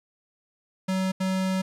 square tone bursts at uneven times, 188.5 Hz, F#3, 32 cents sharp, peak -24 dBFS, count 2, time 0.88-1.12 / 1.2-1.62 s, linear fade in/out 10 ms, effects low-pass 10000 Hz 12 dB/octave + 10-bit

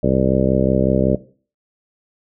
harmonic tone, 65.41 Hz, C2, in tune, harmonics 1 / 2 / 3 / 4 / 5 / 6 / 7 / 8 / 9, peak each -25 / -21 / -20 / -22 / -24 / -24 / -22 / -25 / -21 dBFS, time 0.03-1.16 s, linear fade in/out 5 ms, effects noise-tail reverb RT60 0.4 s tail -17 dB re dry

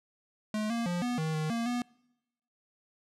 square tone with pitch steps, 213.8 / 233 / 175.6 / 244.6 / 158 / 155.6 / 232.1 / 243.5 Hz, A3 / A#3 / F3 / B3 / D#3 / D#3 / A#3 / B3, -49 / -1 / +10 / -16 / +27 / 0 / -7 / -24 cents, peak -30 dBFS, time 0.54-1.82 s, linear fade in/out 2 ms, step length 160 ms, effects noise-tail reverb RT60 0.9 s tail -25 dB re dry + low-pass 9000 Hz 12 dB/octave

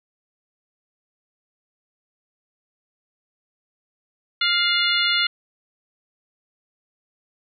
harmonic tone with a mistuned harmonic, 698.5 Hz, F5, in tune, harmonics 2 / 3 / 4 / 5 / 6, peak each -24 / -24 / -24 / -24 / -24 dBFS, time 4.41-5.27 s, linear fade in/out 5 ms, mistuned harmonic 4, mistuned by +46 cents, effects none

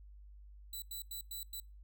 5% pulse tone bursts at uneven times, 3973 Hz, B7, 10 cents sharp, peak -34 dBFS, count 5, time 0.73-0.82 / 0.91-1.02 / 1.11-1.21 / 1.31-1.43 / 1.53-1.6 s, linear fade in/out 2 ms, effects noise-tail reverb RT60 0.3 s tail -24 dB re dry + added 50 Hz sine -52 dBFS peak until 1.83 s

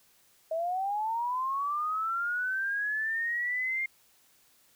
sine linear sweep, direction up, 633 to 2125 Hz, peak -28 dBFS, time 0.51-3.86 s, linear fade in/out 5 ms, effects white hiss -64 dBFS RMS until 4.75 s

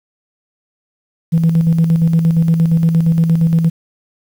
sine tone with tremolo, 164.81 Hz, E3, in tune, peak -6 dBFS, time 1.32-3.7 s, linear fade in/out 20 ms, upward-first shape square, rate 8.6 Hz, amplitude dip 50%, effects tanh soft clip ceiling -5 dBFS + 7-bit

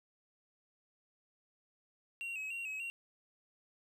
triangle tone with vibrato, 2652 Hz, E7, 10 cents sharp, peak -37 dBFS, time 2.21-2.9 s, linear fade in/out 0 ms, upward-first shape square, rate 3.4 Hz, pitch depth 63 cents each way, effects none

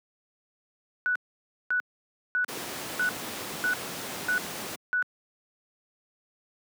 sine tone bursts, 1480 Hz, F#6, in tune, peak -23 dBFS, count 7, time 1.06-5.025 s, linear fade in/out 0 ms, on 95 ms, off 550 ms
pink noise, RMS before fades -35 dBFS, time 2.48-4.76 s, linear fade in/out 10 ms
effects high-pass 200 Hz 12 dB/octave

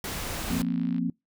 pink noise, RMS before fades -33 dBFS, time 0.04-0.62 s, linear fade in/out 2 ms
sine chord, F suspended fourth, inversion none, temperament equal, 174.61 / 233.1 / 261.6 Hz, F3 / Bb3 / C4, 0 / 0 / 0 cents, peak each -29 dBFS, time 0.5-1.1 s, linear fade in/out 5 ms
click train, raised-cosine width 0.3 ms, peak -32 dBFS, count 27, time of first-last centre 0.5-0.982 s, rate 53.9 Hz
effects noise-tail reverb RT60 0.2 s tail -26 dB re dry

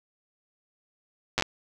slowing click train, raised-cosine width 0.2 ms, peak -7 dBFS, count 5, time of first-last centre 1.38-1.424 s, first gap 8 ms, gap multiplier 1.21, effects none

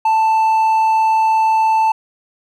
sine tone with hard clipping, 883 Hz, A5, 6 cents sharp, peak -12 dBFS, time 0.05-1.92 s, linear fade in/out 5 ms, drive 3 dB, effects none

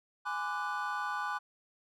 triangle chord, G# half-diminished seventh, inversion none, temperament equal with one note detuned, 830.6 / 1012 / 1174.7 / 1480 Hz, G#5 / B5 / D6 / F#6, 0 / +42 / 0 / 0 cents, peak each -37 / -38 / -36 / -36 dBFS, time 0.25-1.39 s, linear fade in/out 20 ms, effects none

